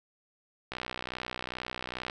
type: click train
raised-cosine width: 0.3 ms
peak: -19 dBFS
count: 87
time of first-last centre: 0.72-2.098 s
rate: 62.4 Hz
effects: none